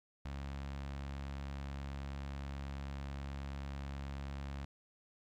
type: tone with notch filter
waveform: sawtooth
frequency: 69.3 Hz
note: C#2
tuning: in tune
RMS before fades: -43 dBFS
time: 0.25-4.65 s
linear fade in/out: 5 ms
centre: 400 Hz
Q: 1.6
effects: low-pass 5000 Hz 12 dB/octave + 13-bit